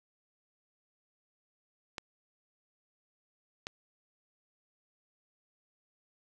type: clicks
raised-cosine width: 0.2 ms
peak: -20 dBFS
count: 2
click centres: 1.982 / 3.669 s
effects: none